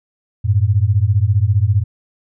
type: beating tone pair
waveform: sine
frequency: 94.4 / 109.4 Hz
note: F#2 / A2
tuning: +35 / -9 cents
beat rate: 15 Hz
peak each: -14 dBFS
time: 0.44-1.84 s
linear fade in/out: 20 ms
effects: none